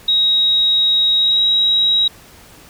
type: tone with pitch glide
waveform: sine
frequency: 3800 to 3835 Hz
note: A#7 to A#7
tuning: +33 to +48 cents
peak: -11 dBFS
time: 0.08-2.08 s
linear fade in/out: 5 ms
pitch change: +15 cents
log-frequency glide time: 1.18-1.4 s
effects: pink hiss -43 dBFS RMS until 2.69 s